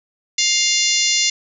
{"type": "harmonic tone with a mistuned harmonic", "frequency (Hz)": 702, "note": "F5", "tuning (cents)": 9, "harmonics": [3, 4, 5, 6, 7, 8, 9, 10], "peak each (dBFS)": [-23, -23, -23, -23, -23, -23, -23, -23], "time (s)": [0.38, 1.3], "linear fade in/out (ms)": 5, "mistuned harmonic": 9, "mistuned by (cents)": -20, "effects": []}